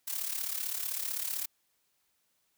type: noise with amplitude modulation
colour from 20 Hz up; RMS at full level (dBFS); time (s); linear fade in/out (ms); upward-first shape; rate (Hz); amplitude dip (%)
blue; -32; 0.07-1.46; 10; sine; 35.7; 70
effects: white hiss -75 dBFS RMS until 2.57 s